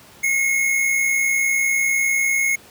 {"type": "tone pair together", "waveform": "square", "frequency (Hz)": [2165, 2225], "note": ["C#7", "C#7"], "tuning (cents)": [-41, 6], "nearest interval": "unison", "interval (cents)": 47, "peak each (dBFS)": [-18, -27], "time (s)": [0.23, 2.56], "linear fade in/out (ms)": 10, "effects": ["pink hiss -46 dBFS RMS until 2.7 s", "high-pass 100 Hz 12 dB/octave"]}